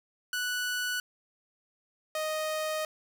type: tone pair in turn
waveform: sawtooth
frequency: 1480 / 622.3 Hz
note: F#6 / D#5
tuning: 0 / 0 cents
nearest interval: octave + minor third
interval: 1500 cents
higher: first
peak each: -26 dBFS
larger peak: neither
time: 0.33-1 / 2.15-2.85 s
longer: second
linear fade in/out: 2 ms
effects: none